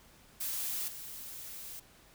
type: noise with level steps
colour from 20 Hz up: blue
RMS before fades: -36 / -45 dBFS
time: 0.4-1.8 s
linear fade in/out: 10 ms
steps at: 0.88 s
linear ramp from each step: 2 ms
effects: pink hiss -60 dBFS RMS until 2.14 s